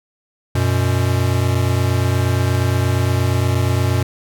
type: tone pair together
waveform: square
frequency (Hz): 92.5 / 121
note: F#2 / B2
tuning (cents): 0 / -35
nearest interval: perfect fourth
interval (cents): 465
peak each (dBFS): -18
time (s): 0.55-4.03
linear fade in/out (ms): 5
effects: none